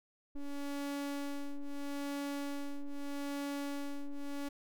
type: ring-modulated tone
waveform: square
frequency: 141.6 Hz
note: C#3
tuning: 37 cents sharp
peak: -34 dBFS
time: 0.35-4.49 s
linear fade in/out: 10 ms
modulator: 142 Hz
effects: none